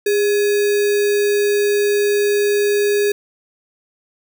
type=tone with sample-and-hold; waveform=sine; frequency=409.9 Hz; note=G#4; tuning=23 cents flat; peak=-13 dBFS; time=0.06-3.12 s; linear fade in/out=5 ms; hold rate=2100 Hz; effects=none